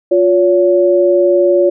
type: tone pair together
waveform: sine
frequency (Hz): 353.8 / 566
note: F4 / C#5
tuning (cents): +23 / +36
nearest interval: minor sixth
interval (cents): 813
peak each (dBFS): -10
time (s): 0.11-1.7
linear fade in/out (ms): 10
effects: none